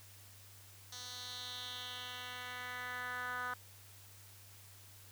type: tone with band-pass filter sweep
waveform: 10% pulse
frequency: 248.5 Hz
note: B3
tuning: 11 cents sharp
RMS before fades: -44 dBFS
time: 0.92-3.54 s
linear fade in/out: 5 ms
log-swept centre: 5100 to 1400 Hz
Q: 2.9
effects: added 98 Hz sine -59 dBFS peak until 5.11 s + white hiss -59 dBFS RMS until 5.11 s